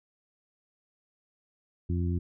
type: harmonic tone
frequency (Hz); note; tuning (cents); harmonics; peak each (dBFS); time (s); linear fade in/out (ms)
87.31; F2; 0; 1 / 2 / 3 / 4; -27 / -33 / -37 / -39; 1.89-2.19; 10
effects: none